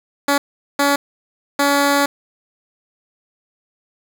10% pulse tone bursts at uneven times, 283.2 Hz, C#4, 37 cents sharp, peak -5 dBFS, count 3, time 0.28-0.38 / 0.79-0.96 / 1.59-2.06 s, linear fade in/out 5 ms, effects none

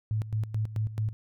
sine tone with tremolo, 108.4 Hz, A2, 25 cents flat, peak -25 dBFS, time 0.11-1.13 s, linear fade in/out 0 ms, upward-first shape square, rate 4.6 Hz, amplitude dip 75%, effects none

